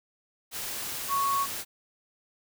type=tone in noise; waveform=sine; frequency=1108.7 Hz; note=C#6; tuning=in tune; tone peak=-24 dBFS; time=1.08-1.47 s; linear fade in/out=50 ms; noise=white; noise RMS=-35 dBFS; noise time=0.51-1.65 s; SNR=+8 dB; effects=none